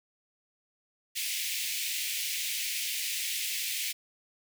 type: high-pass noise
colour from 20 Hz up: pink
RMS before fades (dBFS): -33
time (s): 1.15-3.93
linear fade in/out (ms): 20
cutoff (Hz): 2100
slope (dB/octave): 48
effects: none